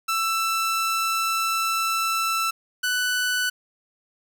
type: tone pair in turn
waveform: sawtooth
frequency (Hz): 1328 / 1490.6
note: E6 / F#6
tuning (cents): +12 / +12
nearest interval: major second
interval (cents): 200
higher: second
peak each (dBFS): -18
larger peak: neither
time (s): 0.08-2.51 / 2.83-3.5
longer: first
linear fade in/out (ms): 10
effects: 9-bit